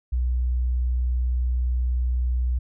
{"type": "tone", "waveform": "sine", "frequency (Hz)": 61.74, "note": "B1", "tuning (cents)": 0, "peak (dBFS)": -20, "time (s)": [0.12, 2.59], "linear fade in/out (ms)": 10, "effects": []}